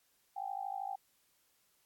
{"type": "tone with amplitude modulation", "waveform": "sine", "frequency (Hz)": 784, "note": "G5", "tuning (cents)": 0, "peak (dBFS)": -33, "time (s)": [0.36, 0.96], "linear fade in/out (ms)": 10, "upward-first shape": "sine", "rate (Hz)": 52.9, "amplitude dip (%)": 95, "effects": ["white hiss -73 dBFS RMS until 1.85 s", "AAC 64 kbps"]}